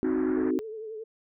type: chord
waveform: sine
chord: C diminished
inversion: none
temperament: equal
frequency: 261.6 / 311.1 / 370 Hz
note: C4 / Eb4 / Gb4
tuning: 0 / 0 / 0 cents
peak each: -28 dBFS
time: 0.03-0.59 s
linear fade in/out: 0 ms
type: low-pass noise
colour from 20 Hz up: white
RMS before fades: -42 dBFS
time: 0.04-0.51 s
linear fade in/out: 5 ms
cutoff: 1800 Hz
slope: 48 dB/octave
type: tone with vibrato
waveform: sine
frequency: 437.7 Hz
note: A4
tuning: 9 cents flat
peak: -35 dBFS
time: 0.36-1.04 s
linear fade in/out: 10 ms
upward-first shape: triangle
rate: 11 Hz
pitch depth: 59 cents each way
effects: none